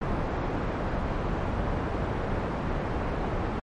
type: low-pass noise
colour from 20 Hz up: pink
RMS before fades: -29 dBFS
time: 0.01-3.6 s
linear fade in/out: 10 ms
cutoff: 1200 Hz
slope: 12 dB/octave
effects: MP3 48 kbps